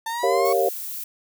35% pulse linear sweep, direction up, 894 to 1115 Hz, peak -24 dBFS, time 0.06-0.53 s, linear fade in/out 5 ms
sine chord, G half-diminished seventh, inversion none, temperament equal, 392 / 466.2 / 554.4 / 698.5 Hz, G4 / Bb4 / Db5 / F5, 0 / 0 / 0 / 0 cents, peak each -23 dBFS, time 0.23-0.69 s, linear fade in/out 5 ms
violet noise, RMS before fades -32 dBFS, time 0.45-1.04 s, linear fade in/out 5 ms
effects none

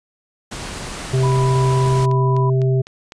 pink noise, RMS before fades -29 dBFS, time 0.51-2.06 s, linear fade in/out 10 ms
harmonic tone, 130.7 Hz, C3, 1 cent flat, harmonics 1 / 3 / 5, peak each -14 / -21 / -31 dBFS, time 1.13-2.82 s, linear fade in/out 10 ms
sine tone, 987.8 Hz, B5, in tune, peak -22 dBFS, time 1.23-2.5 s, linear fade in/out 5 ms
click train, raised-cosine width 0.2 ms, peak -20 dBFS, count 7, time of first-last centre 1.61-3.121 s, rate 3.97 Hz
effects resampled to 22050 Hz

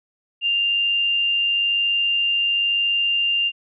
sine tone with amplitude modulation, 2794 Hz, F7, in tune, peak -16 dBFS, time 0.41-3.52 s, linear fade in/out 50 ms, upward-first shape sine, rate 101 Hz, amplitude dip 25%, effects none

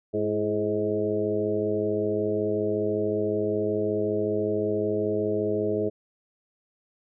harmonic tone with a mistuned harmonic, 105.3 Hz, G#2, 24 cents sharp, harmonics 1 / 2 / 3 / 4 / 5 / 6, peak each -35 / -33 / -30 / -26 / -34 / -32 dBFS, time 0.13-5.9 s, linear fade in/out 20 ms, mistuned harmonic 3, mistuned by +61 cents, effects none

